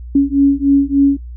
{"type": "beating tone pair", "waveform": "sine", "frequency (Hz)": [277.2, 280.6], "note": ["C#4", "C#4"], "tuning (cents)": [0, 21], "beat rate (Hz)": 3.4, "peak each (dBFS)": -12, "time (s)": [0.15, 1.17], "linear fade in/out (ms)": 5, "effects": ["noise-tail reverb RT60 0.2 s tail -24 dB re dry", "added 60 Hz sine -27 dBFS peak until 1.36 s"]}